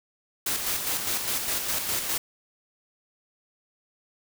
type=noise with tremolo; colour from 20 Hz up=white; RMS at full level=-27 dBFS; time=0.46-2.18 s; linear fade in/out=5 ms; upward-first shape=square; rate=4.9 Hz; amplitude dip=40%; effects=none